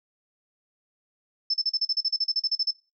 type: tone bursts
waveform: sine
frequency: 5274 Hz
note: E8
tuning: in tune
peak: -21 dBFS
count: 16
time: 1.5-2.709 s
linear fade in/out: 5 ms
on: 39 ms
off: 39 ms
effects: noise-tail reverb RT60 0.3 s tail -20 dB re dry